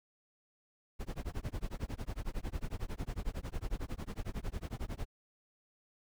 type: noise with tremolo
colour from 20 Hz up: brown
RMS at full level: -35 dBFS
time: 0.99-5.06 s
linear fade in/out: 20 ms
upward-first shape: sine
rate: 11 Hz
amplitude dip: 100%
effects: none